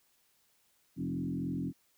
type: tone with frequency modulation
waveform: sine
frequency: 220 Hz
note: A3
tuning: in tune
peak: -32 dBFS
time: 0.96-1.73 s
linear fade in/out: 50 ms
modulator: 43.4 Hz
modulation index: 2
effects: white hiss -71 dBFS RMS until 1.97 s